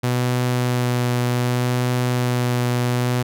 sawtooth tone with vibrato, 123.47 Hz, B2, in tune, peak -14 dBFS, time 0.03-3.23 s, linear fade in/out 10 ms, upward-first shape sine, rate 0.66 Hz, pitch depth 12 cents each way, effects none

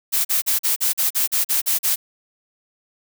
blue noise bursts, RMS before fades -19 dBFS, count 11, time 0.12-1.96 s, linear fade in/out 20 ms, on 130 ms, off 41 ms, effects none

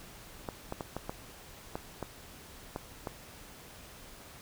clicks, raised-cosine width 1 ms, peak -21 dBFS, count 9, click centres 0.488 / 0.724 / 0.808 / 0.966 / 1.095 / 1.755 / 2.027 / 2.761 / 3.072 s, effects pink hiss -51 dBFS RMS until 4.41 s

